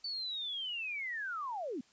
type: linear sweep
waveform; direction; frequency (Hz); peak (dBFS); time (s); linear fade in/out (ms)
sine; down; 4557 to 220; -36; 0.04-1.81; 5
effects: white hiss -66 dBFS RMS until 1.92 s + resampled to 16000 Hz